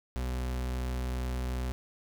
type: tone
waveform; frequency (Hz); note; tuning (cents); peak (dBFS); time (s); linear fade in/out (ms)
40% pulse; 62.6; B1; +24; -30; 0.16-1.72; 0
effects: 12-bit